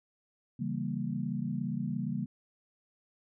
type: chord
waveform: sine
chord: C# diminished seventh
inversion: none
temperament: equal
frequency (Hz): 138.59 / 164.81 / 196 / 233.1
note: C#3 / E3 / G3 / Bb3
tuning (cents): 0 / 0 / 0 / 0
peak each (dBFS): -37 / -38 / -36 / -36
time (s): 0.59-2.26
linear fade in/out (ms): 10
effects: none